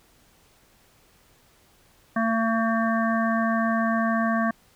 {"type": "harmonic tone", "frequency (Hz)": 225.9, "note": "A3", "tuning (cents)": 46, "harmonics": [1, 3, 5, 7, 8], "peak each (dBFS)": [-23, -27, -28, -31, -33], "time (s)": [2.16, 4.51], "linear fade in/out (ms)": 5, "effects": ["pink hiss -59 dBFS RMS until 4.75 s"]}